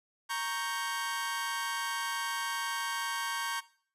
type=chord; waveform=sawtooth; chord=G diminished; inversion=first; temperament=equal; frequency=932.3 / 1108.7 / 1568 Hz; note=Bb5 / Db6 / G6; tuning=0 / 0 / 0 cents; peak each=-33 dBFS; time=0.29-3.61 s; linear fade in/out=20 ms; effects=noise-tail reverb RT60 0.5 s tail -19 dB re dry + resampled to 32000 Hz